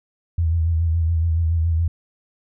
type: tone with vibrato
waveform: sine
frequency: 82.41 Hz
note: E2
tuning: in tune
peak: -16 dBFS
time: 0.38-1.88 s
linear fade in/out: 5 ms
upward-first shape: sine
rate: 7.1 Hz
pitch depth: 53 cents each way
effects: none